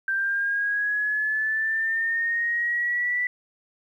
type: linear sweep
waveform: sine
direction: up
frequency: 1568 to 1975.5 Hz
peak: -22 dBFS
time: 0.08-3.27 s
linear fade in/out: 2 ms
effects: 10-bit